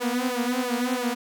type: tone with flanger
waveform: sawtooth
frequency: 246.9 Hz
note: B3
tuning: in tune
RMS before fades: -26 dBFS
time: 0-1.15 s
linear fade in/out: 20 ms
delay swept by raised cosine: 1.7 to 7.6 ms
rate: 3 Hz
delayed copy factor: +0.85
effects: none